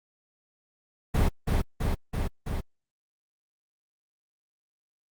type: noise with echo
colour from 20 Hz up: brown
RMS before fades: -22 dBFS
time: 1.14-1.29 s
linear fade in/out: 10 ms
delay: 330 ms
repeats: 4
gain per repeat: -2 dB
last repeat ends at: 2.61 s
effects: Opus 32 kbps